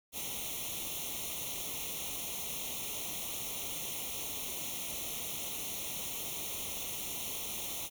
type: noise with comb filter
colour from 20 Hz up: white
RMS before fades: -39 dBFS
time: 0.12-7.9 s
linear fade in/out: 50 ms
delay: 0.31 ms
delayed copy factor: +0.95
effects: none